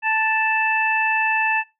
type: harmonic tone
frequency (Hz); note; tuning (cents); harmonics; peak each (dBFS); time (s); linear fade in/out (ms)
880; A5; 0; 1 / 2 / 3; -22 / -22 / -22; 0.02-1.64; 50
effects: noise-tail reverb RT60 0.2 s tail -17 dB re dry